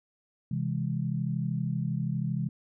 sine chord, C augmented, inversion none, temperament just, 130.81 / 163.52 / 204.4 Hz, C3 / E3 / G#3, 0 / -14 / -27 cents, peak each -31 / -31 / -34 dBFS, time 0.51-2.49 s, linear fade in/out 5 ms, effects none

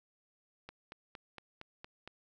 click train, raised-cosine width 0.3 ms, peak -30 dBFS, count 7, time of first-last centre 0.69-2.076 s, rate 4.33 Hz, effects none

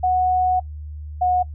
sine tone pair in turn, 736 / 727.5 Hz, F#5 / F#5, -9 / -29 cents, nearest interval unison, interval 20 cents, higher first, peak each -15 dBFS, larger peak neither, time 0.03-0.6 / 1.21-1.43 s, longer first, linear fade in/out 10 ms, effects noise-tail reverb RT60 0.1 s tail -21 dB re dry + added 75 Hz sine -30 dBFS peak until 1.54 s

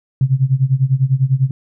sine tone with tremolo, 132.6 Hz, C3, 23 cents sharp, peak -8 dBFS, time 0.21-1.51 s, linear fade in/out 2 ms, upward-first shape sine, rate 10 Hz, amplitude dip 90%, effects none

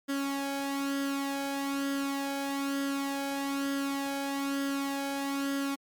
sawtooth tone with flanger, 277.2 Hz, C#4, in tune, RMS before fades -32 dBFS, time 0.08-5.76 s, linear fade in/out 20 ms, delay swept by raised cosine 0.61 to 1.28 ms, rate 1.1 Hz, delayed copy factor +0.6, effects MP3 96 kbps

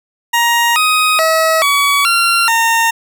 20% pulse tone with pitch steps, 941 / 1254 / 643 / 1133 / 1376 / 916 Hz, A#5 / D#6 / E5 / C#6 / F6 / A#5, +16 / +13 / -43 / +37 / -26 / -31 cents, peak -5 dBFS, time 0.33-2.91 s, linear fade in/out 10 ms, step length 430 ms, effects none

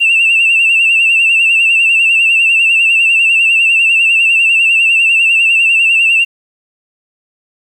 sine tone with vibrato, 2700 Hz, E7, 41 cents sharp, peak -5 dBFS, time 0-6.25 s, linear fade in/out 20 ms, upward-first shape sine, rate 10 Hz, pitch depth 59 cents each way, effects tanh soft clip ceiling -3 dBFS + 7-bit

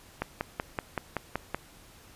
click train, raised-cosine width 0.5 ms, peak -14 dBFS, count 8, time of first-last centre 0.22-1.546 s, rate 5.28 Hz, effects pink hiss -54 dBFS RMS until 2.15 s + resampled to 32000 Hz

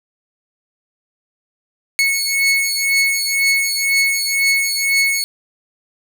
sawtooth beating tone pair, 2200 / 2202 Hz, C#7 / C#7, -14 / -12 cents, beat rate 2 Hz, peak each -14 dBFS, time 1.99-5.24 s, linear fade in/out 0 ms, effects none

